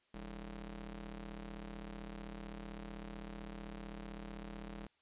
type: ring-modulated tone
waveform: sawtooth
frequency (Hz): 123.47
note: B2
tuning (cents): 0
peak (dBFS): -38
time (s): 0.14-4.87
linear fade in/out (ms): 5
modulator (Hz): 79.6
effects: white hiss -75 dBFS RMS until 5.01 s + resampled to 8000 Hz